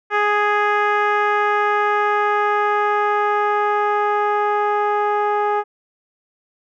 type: tone with low-pass filter sweep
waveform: 10% pulse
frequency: 415.3 Hz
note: G#4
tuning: in tune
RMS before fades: -18 dBFS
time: 0.1-5.64 s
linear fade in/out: 50 ms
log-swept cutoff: 1700 to 960 Hz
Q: 1.3
effects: none